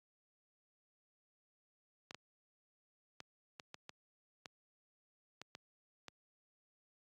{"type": "clicks", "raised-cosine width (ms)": 0.2, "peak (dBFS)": -30, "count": 10, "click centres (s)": [2.109, 2.146, 3.204, 3.598, 3.744, 3.894, 4.458, 5.416, 5.551, 6.083], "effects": ["high-pass 100 Hz 12 dB/octave", "Opus 48 kbps"]}